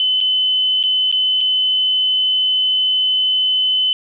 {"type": "tone with dropouts", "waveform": "sine", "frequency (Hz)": 3031, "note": "F#7", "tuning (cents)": 41, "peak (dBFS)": -13, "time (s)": [0, 3.93], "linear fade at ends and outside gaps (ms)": 1, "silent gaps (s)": [[0.205, 0.211], [0.829, 0.837], [1.115, 1.125], [1.407, 1.411]], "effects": []}